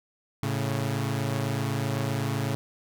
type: tone pair together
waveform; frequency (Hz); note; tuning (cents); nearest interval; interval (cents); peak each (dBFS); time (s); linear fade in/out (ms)
sawtooth; 110 / 137.9; A2 / C#3; 0 / -9; major third; 391; -25; 0.43-2.55; 0
effects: none